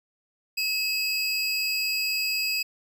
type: tone pair together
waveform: square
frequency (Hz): 2582 / 4878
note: E7 / D#8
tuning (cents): -37 / -35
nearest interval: major seventh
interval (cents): 1102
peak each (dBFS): -28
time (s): 0.57-2.63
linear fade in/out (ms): 10
effects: none